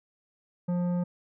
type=tone with tanh clipping; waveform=triangle; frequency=176.7 Hz; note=F3; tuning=21 cents sharp; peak=-27 dBFS; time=0.68-1.04 s; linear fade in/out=10 ms; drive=15 dB; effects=none